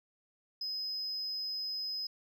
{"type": "tone", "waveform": "sine", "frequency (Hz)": 5060, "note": "D#8", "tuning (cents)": 28, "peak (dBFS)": -33, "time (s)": [0.61, 2.07], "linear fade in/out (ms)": 5, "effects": ["tanh soft clip ceiling -32 dBFS"]}